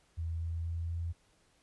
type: tone with pitch steps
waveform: sine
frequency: 82.41 / 83.03 / 83.66 / 84.29 Hz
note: E2 / E2 / E2 / E2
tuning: 0 / +13 / +26 / +39 cents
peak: -33 dBFS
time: 0.17-1.13 s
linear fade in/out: 20 ms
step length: 240 ms
effects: pink hiss -69 dBFS RMS until 1.62 s + resampled to 24000 Hz